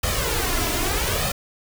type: noise with flanger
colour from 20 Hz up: pink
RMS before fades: -23 dBFS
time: 0.03-1.32 s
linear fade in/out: 5 ms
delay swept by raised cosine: 1.6 to 3 ms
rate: 0.79 Hz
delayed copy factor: +0.7
effects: none